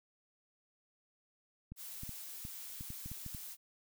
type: clicks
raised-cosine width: 5 ms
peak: -33 dBFS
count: 10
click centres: 1.72 / 2.034 / 2.093 / 2.451 / 2.809 / 2.904 / 3.06 / 3.116 / 3.263 / 3.348 s
type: noise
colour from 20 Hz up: blue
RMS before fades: -47 dBFS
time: 1.76-3.57 s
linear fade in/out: 50 ms
effects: none